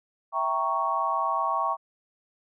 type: chord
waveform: sine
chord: E diminished seventh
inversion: none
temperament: equal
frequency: 659.3 / 784 / 932.3 / 1108.7 Hz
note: E5 / G5 / Bb5 / Db6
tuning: 0 / 0 / 0 / 0 cents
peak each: -32 / -31 / -30 / -26 dBFS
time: 0.32-1.77 s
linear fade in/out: 50 ms
effects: none